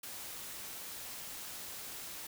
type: noise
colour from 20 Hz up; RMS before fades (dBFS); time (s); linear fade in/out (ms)
white; -45; 0.03-2.27; 5
effects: none